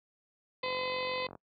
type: harmonic tone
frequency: 510 Hz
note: C5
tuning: 44 cents flat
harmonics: 1 / 2 / 4 / 5 / 6 / 7 / 8 / 9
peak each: -36 / -38 / -40 / -42 / -48 / -45 / -45 / -47 dBFS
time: 0.63-1.27 s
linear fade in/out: 5 ms
type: click train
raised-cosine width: 1 ms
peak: -31 dBFS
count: 34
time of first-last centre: 0.64-1.353 s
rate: 46.3 Hz
effects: noise-tail reverb RT60 0.1 s tail -25 dB re dry + high-pass 100 Hz 12 dB/octave